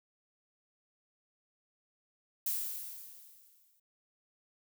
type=noise with exponential decay; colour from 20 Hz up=violet; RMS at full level=-32 dBFS; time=2.46-3.8 s; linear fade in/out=5 ms; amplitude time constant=290 ms; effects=none